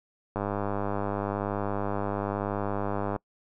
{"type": "click train", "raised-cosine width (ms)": 1, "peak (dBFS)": -16, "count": 284, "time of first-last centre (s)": [0.36, 3.162], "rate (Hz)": 101, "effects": ["noise-tail reverb RT60 0.1 s tail -25 dB re dry"]}